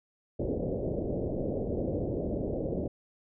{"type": "low-pass noise", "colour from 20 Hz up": "white", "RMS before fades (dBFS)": -32, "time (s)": [0.39, 2.88], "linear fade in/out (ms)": 10, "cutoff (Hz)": 580, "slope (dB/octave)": 48, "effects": []}